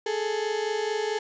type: tone pair together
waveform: 35% pulse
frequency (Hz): 417.1 / 441.6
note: G#4 / A4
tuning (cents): +7 / +6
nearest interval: minor second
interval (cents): 99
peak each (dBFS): -27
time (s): 0.06-1.19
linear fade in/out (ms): 5
effects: resampled to 16000 Hz